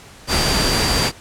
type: tone in noise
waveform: sine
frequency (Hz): 4699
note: D8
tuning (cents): 0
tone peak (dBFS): -22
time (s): 0.27-1.12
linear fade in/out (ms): 50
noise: pink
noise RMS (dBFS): -18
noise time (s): 0.27-1.12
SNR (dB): -7
effects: pink hiss -42 dBFS RMS until 1.2 s + low-pass 10000 Hz 12 dB/octave